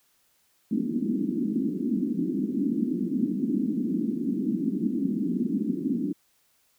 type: band-pass noise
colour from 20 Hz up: pink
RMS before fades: -27 dBFS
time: 0.71-6.13 s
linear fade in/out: 10 ms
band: 200 to 310 Hz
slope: 48 dB/octave
effects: white hiss -67 dBFS RMS until 6.78 s